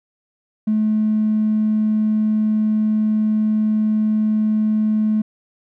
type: tone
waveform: triangle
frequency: 215.4 Hz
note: A3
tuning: 37 cents flat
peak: -11 dBFS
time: 0.67-5.22 s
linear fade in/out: 10 ms
effects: tanh soft clip ceiling -12 dBFS